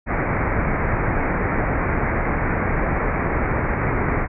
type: low-pass noise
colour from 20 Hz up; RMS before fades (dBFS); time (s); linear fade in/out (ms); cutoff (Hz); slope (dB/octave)
pink; -21; 0.06-4.28; 50; 2300; 96
effects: none